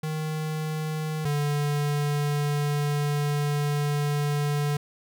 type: tone pair in turn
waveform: square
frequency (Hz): 155.56 / 146.09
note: D#3 / D3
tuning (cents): 0 / -9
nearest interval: minor second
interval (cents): 109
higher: first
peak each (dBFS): -28 / -24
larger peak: second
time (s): 0.03-1.25 / 1.25-4.77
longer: second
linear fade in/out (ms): 5
effects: none